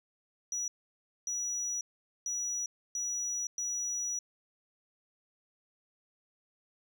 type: tone bursts at uneven times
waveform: sine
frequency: 5850 Hz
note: F#8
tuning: 21 cents flat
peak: -30 dBFS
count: 5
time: 0.52-0.68 / 1.27-1.81 / 2.26-2.66 / 2.95-3.47 / 3.58-4.19 s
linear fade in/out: 2 ms
effects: tanh soft clip ceiling -30 dBFS + 12-bit